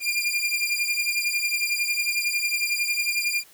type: beating tone pair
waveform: sawtooth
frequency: 2396 / 2407 Hz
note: D7 / D7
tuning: +34 / +42 cents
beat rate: 11 Hz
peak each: -22 / -23 dBFS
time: 0-3.44 s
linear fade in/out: 50 ms
effects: white hiss -53 dBFS RMS until 3.53 s